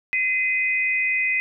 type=tone pair together; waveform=sine; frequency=2044 / 2500 Hz; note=C7 / D#7; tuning=-41 / +8 cents; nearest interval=minor third; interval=349 cents; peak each=-22 dBFS; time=0.13-1.4 s; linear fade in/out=0 ms; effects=none